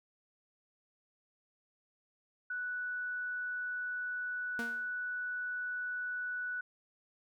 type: tone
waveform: sine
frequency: 1480 Hz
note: F#6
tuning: in tune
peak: -35 dBFS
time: 2.5-6.61 s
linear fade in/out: 5 ms
type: tone with exponential decay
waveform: sawtooth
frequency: 233.2 Hz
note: A#3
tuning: 1 cent sharp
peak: -32 dBFS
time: 4.59-4.92 s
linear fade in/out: 0 ms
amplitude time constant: 70 ms
effects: none